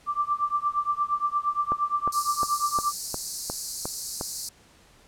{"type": "tone with tremolo", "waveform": "sine", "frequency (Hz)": 1175, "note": "D6", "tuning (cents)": 1, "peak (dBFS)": -19, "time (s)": [0.06, 2.93], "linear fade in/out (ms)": 50, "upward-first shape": "triangle", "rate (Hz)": 8.6, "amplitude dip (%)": 100}
{"type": "click train", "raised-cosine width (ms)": 1, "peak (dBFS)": -16, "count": 8, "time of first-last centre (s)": [1.72, 4.211], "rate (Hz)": 2.81}
{"type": "high-pass noise", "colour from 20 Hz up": "white", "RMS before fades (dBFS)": -30, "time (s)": [2.12, 4.49], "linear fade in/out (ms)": 5, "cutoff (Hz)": 4200, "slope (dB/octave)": 96}
{"effects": ["pink hiss -56 dBFS RMS until 5.07 s", "low-pass 10000 Hz 12 dB/octave"]}